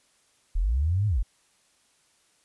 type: linear two-way sweep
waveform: sine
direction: up then down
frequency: 34.65 to 108.7 to 34.65 Hz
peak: -21 dBFS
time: 0.55-1.23 s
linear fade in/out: 10 ms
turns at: 1.07 s
effects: white hiss -65 dBFS RMS until 2.44 s + resampled to 24000 Hz